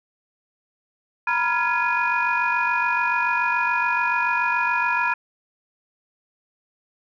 sine tone cluster, 946 / 993 / 1393 / 1677 / 2460 Hz, A#5 / B5 / F6 / G#6 / D#7, +25 / +9 / -5 / +16 / -20 cents, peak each -25 dBFS, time 1.27-5.14 s, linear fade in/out 5 ms, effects tanh soft clip ceiling -10 dBFS

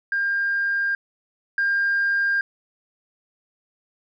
sine tone pair in turn, 1603 / 1603 Hz, G6 / G6, +38 / +38 cents, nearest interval unison, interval 0 cents, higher neither, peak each -19 / -17 dBFS, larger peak second, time 0.12-0.95 / 1.58-2.41 s, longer neither, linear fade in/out 2 ms, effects tanh soft clip ceiling -15 dBFS

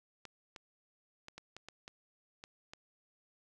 clicks, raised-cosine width 0.2 ms, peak -30 dBFS, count 9, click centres 0.253 / 0.562 / 1.284 / 1.38 / 1.566 / 1.686 / 1.879 / 2.439 / 2.735 s, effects none

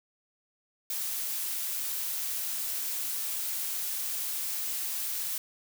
blue noise, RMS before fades -33 dBFS, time 0.9-5.38 s, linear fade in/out 2 ms, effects none

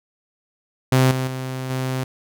sawtooth tone with level steps, 130 Hz, C3, 11 cents flat, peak -9 / -17 / -22 / -18 dBFS, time 0.92-2.04 s, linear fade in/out 5 ms, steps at 1.11 / 1.27 / 1.7 s, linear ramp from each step 2 ms, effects none

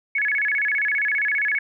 sine tone with vibrato, 1939 Hz, B6, 32 cents flat, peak -19 dBFS, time 0.15-1.59 s, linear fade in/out 5 ms, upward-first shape square, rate 15 Hz, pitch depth 230 cents each way, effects none

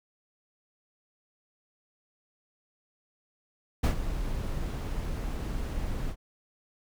brown noise with ADSR envelope, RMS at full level -19 dBFS, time 3.83-6.16 s, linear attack 12 ms, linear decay 100 ms, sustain -13 dB, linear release 68 ms, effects none

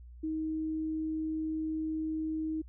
sine tone, 314.7 Hz, D#4, 20 cents sharp, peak -31 dBFS, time 0.23-2.62 s, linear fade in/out 10 ms, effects added 60 Hz sine -47 dBFS peak until 2.68 s

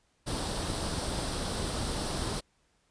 pink noise with comb filter, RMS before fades -33 dBFS, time 0.26-2.41 s, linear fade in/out 20 ms, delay 0.22 ms, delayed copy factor +0.5, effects pink hiss -71 dBFS RMS until 2.9 s + resampled to 22050 Hz

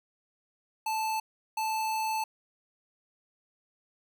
square tone bursts at uneven times, 877 Hz, A5, 6 cents flat, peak -29 dBFS, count 2, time 0.86-1.2 / 1.57-2.24 s, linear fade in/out 5 ms, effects none

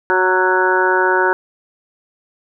harmonic tone with a mistuned harmonic, 185 Hz, F#3, in tune, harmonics 2 / 3 / 4 / 5 / 6 / 7 / 8 / 9, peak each -17 / -23 / -27 / -17 / -28 / -26 / -17 / -24 dBFS, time 0.1-1.33 s, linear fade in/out 0 ms, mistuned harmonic 7, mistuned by +54 cents, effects none

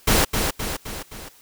pink noise with echo, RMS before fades -17 dBFS, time 0.07-0.25 s, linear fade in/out 10 ms, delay 260 ms, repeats 4, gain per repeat -5 dB, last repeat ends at 1.29 s, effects white hiss -52 dBFS RMS until 1.41 s

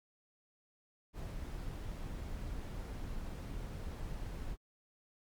brown noise, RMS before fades -42 dBFS, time 1.13-4.57 s, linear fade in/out 50 ms, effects Opus 48 kbps

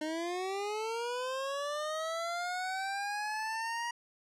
25% pulse linear sweep, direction up, 303.6 to 953 Hz, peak -30 dBFS, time 0.01-3.91 s, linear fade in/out 5 ms, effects low-pass 8000 Hz 12 dB/octave

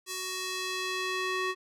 square tone with band-pass filter sweep, 372.2 Hz, F#4, 10 cents sharp, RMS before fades -33 dBFS, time 0.06-1.55 s, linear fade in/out 50 ms, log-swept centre 7200 to 1800 Hz, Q 0.78, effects none

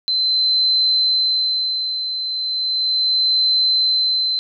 sine tone with tremolo, 4071 Hz, C8, 48 cents flat, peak -13 dBFS, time 0.08-4.39 s, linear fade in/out 0 ms, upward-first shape sine, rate 0.36 Hz, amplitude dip 60%, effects none

